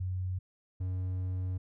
sine / triangle tone pair in turn, 92.3 / 92.3 Hz, F#2 / F#2, -4 / -4 cents, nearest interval unison, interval 0 cents, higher neither, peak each -31 / -29 dBFS, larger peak second, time 0-0.39 / 0.8-1.58 s, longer second, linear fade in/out 10 ms, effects none

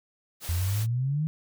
white noise, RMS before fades -38 dBFS, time 0.4-0.87 s, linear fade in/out 50 ms
sine exponential sweep, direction up, 82.6 to 160.3 Hz, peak -24 dBFS, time 0.49-1.27 s, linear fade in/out 0 ms
effects none

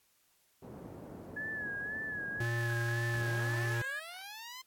pink band-pass noise, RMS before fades -48 dBFS, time 0.62-2.44 s, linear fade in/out 10 ms, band 130 to 560 Hz, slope 12 dB/octave
sine tone with vibrato, 1695 Hz, G#6, 35 cents sharp, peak -36 dBFS, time 1.36-4 s, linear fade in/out 10 ms, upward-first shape sine, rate 1.9 Hz, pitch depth 65 cents each way
square tone, 117.4 Hz, A#2, 13 cents sharp, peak -33 dBFS, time 2.4-3.82 s, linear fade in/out 5 ms
10% pulse linear sweep, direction up, 35.15 to 1046.5 Hz, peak -36 dBFS, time 3.13-4.62 s, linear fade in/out 10 ms
effects white hiss -71 dBFS RMS until 4.66 s + AAC 64 kbps

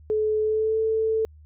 sine tone with pitch glide, 430.3 to 441.9 Hz, A4 to A4, -39 to +7 cents, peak -20 dBFS, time 0.1-1.25 s, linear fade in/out 0 ms, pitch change +46 cents, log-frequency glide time 0.41-0.79 s, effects added 76 Hz sine -46 dBFS peak until 1.45 s

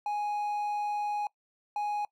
triangle tone pair in turn, 830.6 / 830.6 Hz, G#5 / G#5, 0 / 0 cents, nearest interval unison, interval 0 cents, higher neither, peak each -27 dBFS, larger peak neither, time 0.06-1.27 / 1.76-2.05 s, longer first, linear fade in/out 2 ms, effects noise-tail reverb RT60 0.1 s tail -22 dB re dry

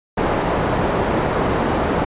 white low-pass noise, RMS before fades -19 dBFS, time 0.17-2.05 s, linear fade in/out 10 ms, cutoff 790 Hz, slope 12 dB/octave, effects resampled to 8000 Hz

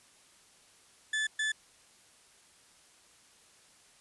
35% pulse tone bursts at uneven times, 1738 Hz, A6, 22 cents flat, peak -27 dBFS, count 2, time 1.13-1.27 / 1.39-1.52 s, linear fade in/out 5 ms, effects white hiss -61 dBFS RMS until 4 s + resampled to 24000 Hz

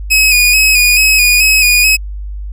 sawtooth tone with vibrato, 2506 Hz, D#7, 12 cents sharp, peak -3 dBFS, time 0.1-1.97 s, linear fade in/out 20 ms, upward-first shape square, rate 2.3 Hz, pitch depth 35 cents each way, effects added 50 Hz sine -20 dBFS peak until 2.52 s

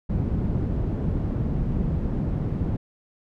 white low-pass noise, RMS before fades -25 dBFS, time 0.09-2.77 s, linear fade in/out 10 ms, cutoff 160 Hz, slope 12 dB/octave, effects none

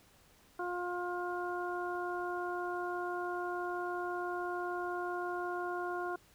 harmonic tone, 354.8 Hz, F4, 27 cents sharp, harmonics 1 / 2 / 3 / 4, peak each -38 / -40 / -42 / -42 dBFS, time 0.59-6.16 s, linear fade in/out 5 ms, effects pink hiss -64 dBFS RMS until 6.34 s

